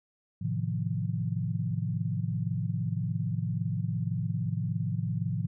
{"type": "chord", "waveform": "sine", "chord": "F dominant seventh", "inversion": "first", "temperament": "just", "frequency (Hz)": [109.13, 130.96, 157.15, 174.61], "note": ["A2", "C3", "Eb3", "F3"], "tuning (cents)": [-14, 2, 18, 0], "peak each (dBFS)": [-32, -34, -34, -34], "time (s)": [0.41, 5.47], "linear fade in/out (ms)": 10, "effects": []}